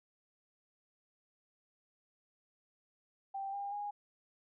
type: tone with pitch steps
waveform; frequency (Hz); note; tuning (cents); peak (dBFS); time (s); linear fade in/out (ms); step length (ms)
sine; 784 / 802.8 / 822; G5 / G5 / G#5; 0 / +41 / -18; -37; 3.34-3.91; 10; 190
effects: none